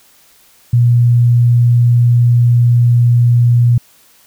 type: tone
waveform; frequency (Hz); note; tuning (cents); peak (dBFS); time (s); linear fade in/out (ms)
sine; 120.1; B2; -48; -6; 0.73-3.78; 5
effects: white hiss -48 dBFS RMS until 4.26 s